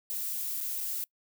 violet noise with dropouts, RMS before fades -34 dBFS, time 0.1-1.04 s, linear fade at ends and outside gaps 0 ms, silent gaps 0.605-0.61 / 0.805-0.809 s, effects noise-tail reverb RT60 0.1 s tail -25 dB re dry

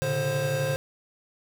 square tone cluster, 114.2 / 134.8 / 146.4 / 529 Hz, A#2 / C#3 / D3 / C5, -35 / -48 / -5 / +19 cents, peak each -35 / -36 / -30 / -28 dBFS, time 0.02-0.76 s, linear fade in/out 0 ms, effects none

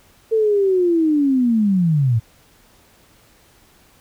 sine linear sweep, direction down, 451.8 to 106.7 Hz, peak -13 dBFS, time 0.31-2.2 s, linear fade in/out 20 ms, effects pink hiss -53 dBFS RMS until 4 s

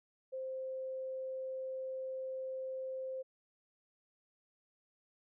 sine tone, 523.3 Hz, C5, in tune, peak -38 dBFS, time 0.32-3.23 s, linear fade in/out 20 ms, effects none

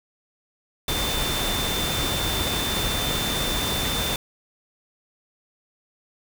sine tone in noise, 3558 Hz, A7, 19 cents sharp, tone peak -28 dBFS, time 0.88-4.16 s, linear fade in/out 2 ms, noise pink, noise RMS -26 dBFS, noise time 0.88-4.16 s, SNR -5 dB, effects none

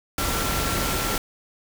sine tone in noise, 1358 Hz, F6, 49 cents flat, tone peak -32 dBFS, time 0.18-1.18 s, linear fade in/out 2 ms, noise pink, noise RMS -25 dBFS, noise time 0.18-1.18 s, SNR -10 dB, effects none

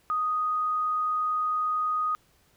sine tone, 1244.5 Hz, D#6, in tune, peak -24 dBFS, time 0.1-2.15 s, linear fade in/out 0 ms, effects pink hiss -64 dBFS RMS until 2.56 s

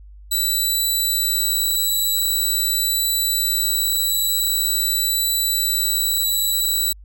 10% pulse tone with vibrato, 3951 Hz, B7, in tune, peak -11 dBFS, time 0.31-6.93 s, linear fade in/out 10 ms, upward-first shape triangle, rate 0.45 Hz, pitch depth 8 cents each way, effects added 50 Hz sine -39 dBFS peak until 7.04 s

